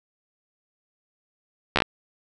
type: slowing click train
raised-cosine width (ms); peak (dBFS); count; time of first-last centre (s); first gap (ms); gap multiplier
0.3; -3; 5; 1.76-1.821; 13; 1.11
effects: none